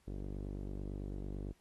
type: tone with low-pass filter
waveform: sawtooth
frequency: 49 Hz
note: G1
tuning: in tune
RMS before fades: -42 dBFS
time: 0.07-1.53 s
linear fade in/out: 10 ms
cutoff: 360 Hz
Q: 1.8
effects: pink hiss -72 dBFS RMS until 1.6 s + AAC 32 kbps